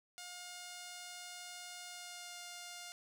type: tone with pitch glide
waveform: 5% pulse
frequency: 713 to 706.4 Hz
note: F5 to F5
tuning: +36 to +20 cents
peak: -35 dBFS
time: 0.18-2.92 s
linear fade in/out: 0 ms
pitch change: -16 cents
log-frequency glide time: 1.84-2.4 s
effects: none